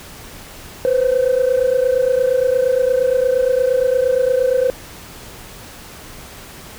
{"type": "tone pair together", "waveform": "sine", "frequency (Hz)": [496.6, 525.2], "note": ["B4", "C5"], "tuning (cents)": [9, 6], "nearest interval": "minor second", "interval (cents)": 97, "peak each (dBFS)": -14, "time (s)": [0.85, 4.7], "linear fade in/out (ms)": 0, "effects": ["tanh soft clip ceiling -9 dBFS", "pink hiss -37 dBFS RMS until 6.78 s"]}